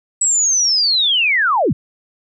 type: linear sweep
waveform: sine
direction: down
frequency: 7902 to 86.7 Hz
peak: -12 dBFS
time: 0.21-1.73 s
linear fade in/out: 5 ms
effects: none